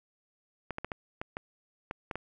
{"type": "clicks", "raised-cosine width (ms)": 0.5, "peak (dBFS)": -20, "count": 9, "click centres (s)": [0.707, 0.784, 0.846, 0.918, 1.215, 1.369, 1.911, 2.112, 2.156], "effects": []}